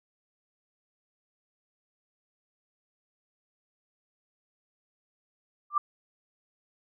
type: tone with exponential growth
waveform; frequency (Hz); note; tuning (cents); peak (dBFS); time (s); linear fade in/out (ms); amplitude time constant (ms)
sine; 1182; D6; +11; -17; 5.7-5.78; 5; 17
effects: none